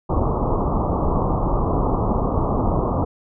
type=low-pass noise; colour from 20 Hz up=pink; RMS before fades=-20 dBFS; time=0.09-3.05 s; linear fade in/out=10 ms; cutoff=1200 Hz; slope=96 dB/octave; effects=none